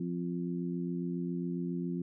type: harmonic tone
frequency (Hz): 87.31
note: F2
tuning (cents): 0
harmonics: 2 / 3 / 4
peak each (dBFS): -34 / -38 / -40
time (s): 0-2.02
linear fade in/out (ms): 5
effects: none